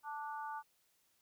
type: harmonic tone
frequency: 293.7 Hz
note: D4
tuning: in tune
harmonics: 3 / 4 / 5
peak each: -42 / -47 / -49 dBFS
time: 0.03-0.63 s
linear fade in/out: 50 ms
effects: white hiss -75 dBFS RMS until 1.21 s